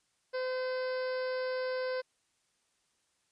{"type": "harmonic tone", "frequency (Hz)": 512, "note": "C5", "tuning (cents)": -38, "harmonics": [1, 2, 3, 4, 5, 6, 7, 8, 9, 10], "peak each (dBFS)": [-32, -44, -42, -49, -55, -59, -60, -55, -51, -53], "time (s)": [0.33, 2.02], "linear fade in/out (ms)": 20, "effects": ["white hiss -75 dBFS RMS until 3.31 s", "resampled to 22050 Hz"]}